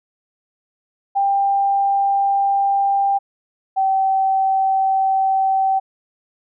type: tone pair in turn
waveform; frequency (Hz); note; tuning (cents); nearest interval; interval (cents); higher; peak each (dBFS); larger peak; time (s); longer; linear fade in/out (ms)
sine; 793 / 770.4; G5 / G5; +20 / -30; minor second; 50; first; -14; neither; 1.15-3.19 / 3.76-5.8; neither; 20
effects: none